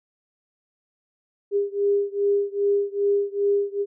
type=beating tone pair; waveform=sine; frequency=402.6 / 405.1 Hz; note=G4 / G#4; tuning=+46 / -43 cents; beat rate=2.5 Hz; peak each=-22 / -23 dBFS; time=1.51-3.86 s; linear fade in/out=50 ms; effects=none